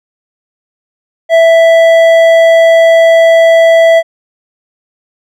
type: tone with hard clipping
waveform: sine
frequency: 660 Hz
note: E5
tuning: 2 cents sharp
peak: -4 dBFS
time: 1.29-4.03 s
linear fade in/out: 50 ms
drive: 8 dB
effects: none